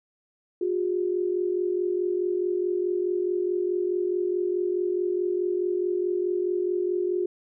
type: tone pair together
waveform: sine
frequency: 358.1 / 402.8 Hz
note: F4 / G4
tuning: +43 / +47 cents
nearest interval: major second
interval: 204 cents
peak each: -24 / -29 dBFS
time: 0.61-7.26 s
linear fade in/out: 5 ms
effects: none